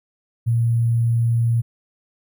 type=tone with sample-and-hold; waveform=sine; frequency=116.54 Hz; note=A#2; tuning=in tune; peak=-15 dBFS; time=0.46-1.62 s; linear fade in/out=20 ms; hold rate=11025 Hz; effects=none